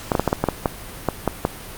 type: clicks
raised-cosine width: 1 ms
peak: -3 dBFS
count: 11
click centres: 0.118 / 0.152 / 0.196 / 0.277 / 0.329 / 0.44 / 0.487 / 0.658 / 1.087 / 1.277 / 1.451 s
effects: pink hiss -36 dBFS RMS until 1.77 s + Opus 48 kbps